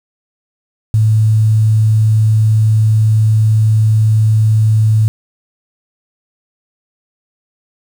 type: tone with quantisation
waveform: sine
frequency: 109 Hz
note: A2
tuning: 16 cents flat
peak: -7 dBFS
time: 0.94-5.08 s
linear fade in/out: 0 ms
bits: 6
effects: none